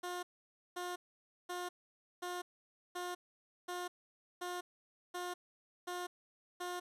15% pulse tone bursts, 356.6 Hz, F4, 36 cents sharp, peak -33 dBFS, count 10, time 0.03-6.8 s, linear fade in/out 10 ms, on 200 ms, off 530 ms, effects resampled to 32000 Hz + 12-bit

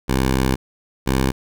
10% pulse tone pair in turn, 65.41 / 65.94 Hz, C2 / C2, 0 / +14 cents, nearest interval unison, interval 14 cents, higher second, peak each -8 dBFS, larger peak neither, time 0.08-0.56 / 1.06-1.32 s, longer first, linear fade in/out 20 ms, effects none

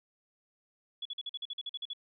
sine tone bursts, 3393 Hz, G#7, 36 cents sharp, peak -35 dBFS, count 12, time 1.02-1.934 s, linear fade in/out 5 ms, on 34 ms, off 46 ms, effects none

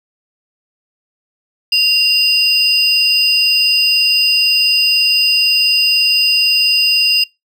triangle tone pair together, 2784 / 4961 Hz, F7 / D#8, -6 / -6 cents, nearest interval minor seventh, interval 1000 cents, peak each -11 dBFS, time 1.72-7.24 s, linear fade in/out 5 ms, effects noise-tail reverb RT60 0.2 s tail -24 dB re dry

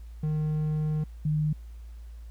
triangle / sine tone pair in turn, 153.5 / 152.62 Hz, D#3 / D#3, -23 / -33 cents, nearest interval unison, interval 10 cents, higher first, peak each -23 / -23 dBFS, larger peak neither, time 0.23-1.04 / 1.25-1.53 s, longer first, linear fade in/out 5 ms, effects added 57 Hz sine -40 dBFS peak until 2.3 s + pink hiss -64 dBFS RMS until 2.3 s

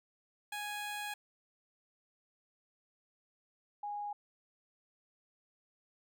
15% pulse / sine tone pair in turn, 830.6 / 824.4 Hz, G#5 / G#5, 0 / -13 cents, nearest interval unison, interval 13 cents, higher first, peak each -32 / -37 dBFS, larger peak first, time 0.52-1.14 / 3.83-4.13 s, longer first, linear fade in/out 5 ms, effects none

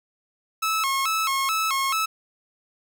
sawtooth tone with vibrato, 1189 Hz, D6, 21 cents sharp, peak -18 dBFS, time 0.62-2.06 s, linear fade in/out 10 ms, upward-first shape square, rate 2.3 Hz, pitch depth 160 cents each way, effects none

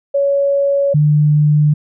sine tone pair in turn, 560 / 149.53 Hz, C#5 / D3, +18 / +32 cents, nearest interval octave + major seventh, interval 2286 cents, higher first, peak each -11 / -8 dBFS, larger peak second, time 0.14-0.94 / 0.94-1.74 s, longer neither, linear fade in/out 10 ms, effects none

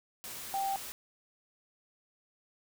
sine tone in noise, 784 Hz, G5, in tune, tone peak -30 dBFS, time 0.54-0.76 s, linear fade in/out 0 ms, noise white, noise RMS -43 dBFS, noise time 0.24-0.92 s, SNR +10 dB, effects none

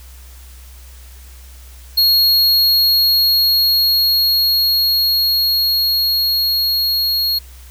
square tone with level ramp, 4300 Hz, C8, 47 cents sharp, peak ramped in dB -10 to -15 dBFS, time 1.97-7.39 s, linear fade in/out 10 ms, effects added 63 Hz sine -36 dBFS peak until 7.7 s + white hiss -45 dBFS RMS until 7.7 s

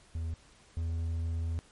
triangle tone pair in turn, 81.7 / 82.6 Hz, E2 / E2, -15 / +4 cents, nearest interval unison, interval 19 cents, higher second, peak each -30 / -28 dBFS, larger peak second, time 0.15-0.34 / 0.77-1.59 s, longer second, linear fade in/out 0 ms, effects pink hiss -60 dBFS RMS until 1.71 s + MP3 48 kbps

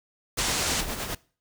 pink noise with tremolo, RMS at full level -30 dBFS, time 0.37-1.15 s, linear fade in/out 5 ms, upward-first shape sine, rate 9.6 Hz, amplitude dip 50%
white low-pass noise, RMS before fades -28 dBFS, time 0.38-0.81 s, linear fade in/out 5 ms, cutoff 8300 Hz, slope 24 dB/octave
effects noise-tail reverb RT60 0.4 s tail -22 dB re dry

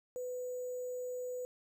sine tone with sample-and-hold, 500 Hz, B4, 21 cents sharp, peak -37 dBFS, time 0.16-1.45 s, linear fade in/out 0 ms, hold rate 7350 Hz, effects none

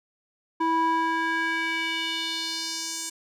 square tone with band-pass filter sweep, 327.2 Hz, E4, 13 cents flat, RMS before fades -27 dBFS, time 0.6-3.1 s, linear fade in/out 10 ms, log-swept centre 800 to 7500 Hz, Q 2.4, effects none

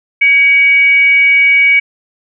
sine tone with frequency modulation, 2260 Hz, C#7, 33 cents sharp, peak -5 dBFS, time 0.21-1.8 s, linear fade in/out 10 ms, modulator 623 Hz, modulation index 0.22, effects none

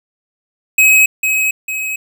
square tone with echo, 2548 Hz, D#7, 41 cents sharp, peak -7 dBFS, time 0.78-1.06 s, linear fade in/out 5 ms, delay 450 ms, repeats 2, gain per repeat -6 dB, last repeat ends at 1.96 s, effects none

